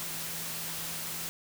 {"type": "tone in noise", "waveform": "sine", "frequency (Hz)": 164.81, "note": "E3", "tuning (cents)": 0, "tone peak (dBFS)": -48, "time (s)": [0, 1.29], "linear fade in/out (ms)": 0, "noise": "white", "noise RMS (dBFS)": -37, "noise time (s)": [0, 1.29], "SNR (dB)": -14, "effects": []}